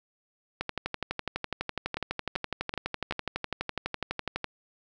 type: two click trains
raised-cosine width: 0.3 ms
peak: -16 / -14 dBFS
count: 4 / 47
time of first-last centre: 1.97-3.124 / 0.61-4.443 s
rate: 2.6 / 12 Hz
effects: none